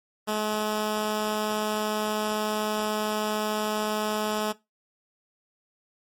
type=tone; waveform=10% pulse; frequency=213.3 Hz; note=G#3; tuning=46 cents sharp; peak=-17 dBFS; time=0.27-4.53 s; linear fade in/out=20 ms; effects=noise-tail reverb RT60 0.2 s tail -18 dB re dry + MP3 64 kbps